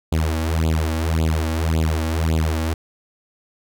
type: tone with flanger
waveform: sawtooth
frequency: 80 Hz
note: D#2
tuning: 49 cents sharp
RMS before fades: -20 dBFS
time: 0.12-2.74 s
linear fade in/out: 5 ms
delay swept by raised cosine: 0.26 to 3.66 ms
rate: 1.8 Hz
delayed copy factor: +1
effects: none